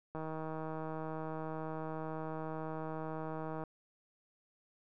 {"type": "click train", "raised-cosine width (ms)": 1, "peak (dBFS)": -28, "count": 552, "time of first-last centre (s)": [0.15, 3.637], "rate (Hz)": 158, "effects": []}